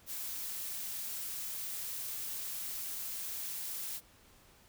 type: noise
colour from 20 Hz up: blue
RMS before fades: -40 dBFS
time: 0.06-4.01 s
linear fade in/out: 50 ms
effects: pink hiss -62 dBFS RMS until 4.68 s